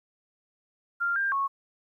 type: tone with pitch steps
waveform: sine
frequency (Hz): 1393 / 1594 / 1101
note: F6 / G6 / C#6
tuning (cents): -5 / +28 / -12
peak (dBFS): -24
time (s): 1-1.48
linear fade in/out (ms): 20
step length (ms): 160
effects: 11-bit